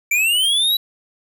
square linear sweep, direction up, 2311 to 3951 Hz, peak -15 dBFS, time 0.11-0.77 s, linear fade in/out 5 ms, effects none

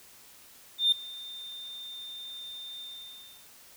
sine tone with ADSR envelope, 3611 Hz, A7, 44 cents sharp, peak -16 dBFS, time 0.78-3.48 s, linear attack 140 ms, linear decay 4 ms, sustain -23 dB, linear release 670 ms, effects tanh soft clip ceiling -18 dBFS + white hiss -54 dBFS RMS until 3.76 s

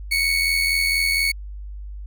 30% pulse tone with amplitude modulation, 2217 Hz, C#7, in tune, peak -13 dBFS, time 0.11-1.32 s, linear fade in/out 10 ms, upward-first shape sine, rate 84.2 Hz, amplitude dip 50%, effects added 50 Hz sine -31 dBFS peak until 2.06 s

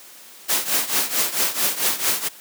white noise with tremolo, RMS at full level -18 dBFS, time 0.48-2.29 s, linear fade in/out 20 ms, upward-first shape triangle, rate 4.5 Hz, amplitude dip 85%, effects white hiss -44 dBFS RMS until 2.4 s + high-pass 200 Hz 12 dB/octave

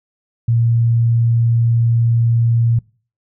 sine tone, 116.54 Hz, A#2, in tune, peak -11 dBFS, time 0.48-2.79 s, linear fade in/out 5 ms, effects noise-tail reverb RT60 0.4 s tail -24 dB re dry

